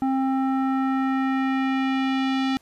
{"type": "tone with low-pass filter sweep", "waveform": "square", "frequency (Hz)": 265.7, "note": "C4", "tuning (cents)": 27, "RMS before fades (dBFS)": -23, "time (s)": [0.02, 2.57], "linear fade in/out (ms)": 0, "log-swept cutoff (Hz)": [880, 3800], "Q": 1.6, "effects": ["pink hiss -59 dBFS RMS until 2.61 s", "resampled to 32000 Hz"]}